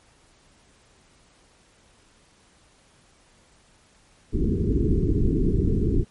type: low-pass noise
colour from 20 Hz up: pink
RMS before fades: -21 dBFS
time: 4.32-6.05 s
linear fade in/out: 50 ms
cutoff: 430 Hz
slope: 96 dB/octave
effects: pink hiss -58 dBFS RMS until 6.1 s + MP3 48 kbps